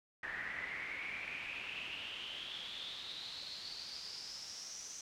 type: noise with band-pass filter sweep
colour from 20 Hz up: brown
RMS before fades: -45 dBFS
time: 0.23-5.01 s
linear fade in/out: 2 ms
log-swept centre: 1800 to 6200 Hz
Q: 8.5
effects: none